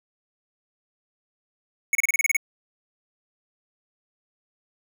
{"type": "tone bursts", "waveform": "square", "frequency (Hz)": 2212, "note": "C#7", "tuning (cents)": -4, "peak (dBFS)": -18, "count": 9, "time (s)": [1.93, 2.367], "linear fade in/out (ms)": 2, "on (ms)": 21, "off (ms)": 31, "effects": []}